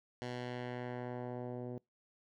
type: tone with low-pass filter sweep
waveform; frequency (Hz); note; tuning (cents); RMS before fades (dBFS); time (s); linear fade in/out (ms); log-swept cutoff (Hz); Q
10% pulse; 123.47; B2; 0; -42; 0.22-1.78; 0; 5400 to 430; 0.92
effects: noise-tail reverb RT60 0.2 s tail -26 dB re dry